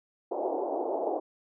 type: band-pass noise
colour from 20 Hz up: pink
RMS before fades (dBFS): -31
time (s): 0.31-1.2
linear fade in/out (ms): 10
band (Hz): 320 to 840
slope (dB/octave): 48
effects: none